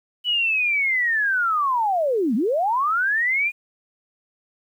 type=linear two-way sweep; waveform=sine; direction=down then up; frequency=2981 to 197.9 to 2464 Hz; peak=-18 dBFS; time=0.24-3.52 s; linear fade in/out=50 ms; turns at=2.35 s; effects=9-bit